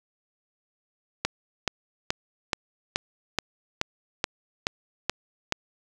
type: click train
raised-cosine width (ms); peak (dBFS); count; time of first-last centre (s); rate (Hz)
0.2; -6; 11; 1.25-5.524; 2.34
effects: none